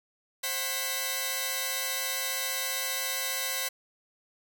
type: tone cluster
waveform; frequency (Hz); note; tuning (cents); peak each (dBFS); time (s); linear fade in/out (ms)
5% pulse; 533 / 745 / 1995; C5 / F#5 / B6; +32 / +12 / +17; -23 / -26 / -21; 0.43-3.69; 10
effects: none